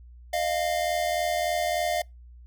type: tone pair together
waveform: square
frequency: 615.1 / 698.5 Hz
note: D#5 / F5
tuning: -20 / 0 cents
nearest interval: major second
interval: 220 cents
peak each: -29 / -27 dBFS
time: 0.33-2.02 s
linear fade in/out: 5 ms
effects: noise-tail reverb RT60 0.2 s tail -26 dB re dry + added 60 Hz sine -45 dBFS peak until 2.46 s